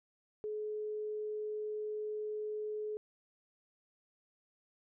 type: tone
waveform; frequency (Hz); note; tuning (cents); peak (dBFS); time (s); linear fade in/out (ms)
sine; 425.5; G#4; +42; -36; 0.44-2.97; 0
effects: none